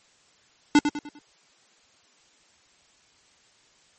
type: tone with echo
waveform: square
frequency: 294.1 Hz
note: D4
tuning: 3 cents sharp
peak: -13 dBFS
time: 0.75-0.79 s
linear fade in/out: 2 ms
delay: 100 ms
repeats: 4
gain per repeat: -8 dB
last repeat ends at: 1.19 s
effects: white hiss -60 dBFS RMS until 3.98 s + MP3 32 kbps